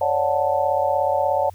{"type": "chord", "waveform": "sine", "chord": "D major seventh", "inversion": "third", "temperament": "just", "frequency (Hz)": [550.6, 587.3, 734.2, 881], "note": ["C#5", "D5", "F#5", "A5"], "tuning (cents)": [-12, 0, -14, 2], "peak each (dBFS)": -23, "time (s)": [0.01, 1.5], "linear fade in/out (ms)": 5, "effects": ["added 91 Hz sine -41 dBFS peak until 1.54 s", "white hiss -56 dBFS RMS until 1.54 s"]}